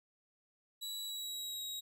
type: tone with pitch glide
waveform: sawtooth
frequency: 3917 to 3814 Hz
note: B7 to A#7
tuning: -15 to +39 cents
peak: -37 dBFS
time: 0.81-1.81 s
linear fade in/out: 20 ms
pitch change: -46 cents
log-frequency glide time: 1.03-1.64 s
effects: none

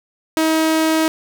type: tone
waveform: sawtooth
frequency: 318.4 Hz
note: D#4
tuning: 40 cents sharp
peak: -10 dBFS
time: 0.37-1.08 s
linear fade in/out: 0 ms
effects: none

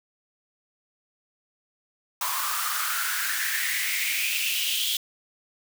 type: noise with high-pass filter sweep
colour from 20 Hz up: white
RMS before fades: -27 dBFS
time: 2.21-4.97 s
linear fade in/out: 2 ms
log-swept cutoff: 1000 to 3300 Hz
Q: 6.1
effects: none

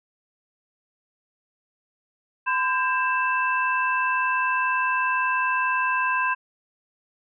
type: tone cluster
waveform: sine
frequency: 1017 / 1595 / 2648 Hz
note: C6 / G6 / E7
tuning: -50 / +30 / +7 cents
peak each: -23 / -25 / -28 dBFS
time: 2.46-6.35 s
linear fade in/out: 20 ms
effects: none

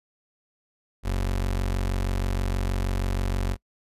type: tone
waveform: 30% pulse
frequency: 46.31 Hz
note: F#1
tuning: 2 cents sharp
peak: -21 dBFS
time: 1.03-3.57 s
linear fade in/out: 50 ms
effects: noise-tail reverb RT60 0.1 s tail -25 dB re dry + resampled to 32000 Hz

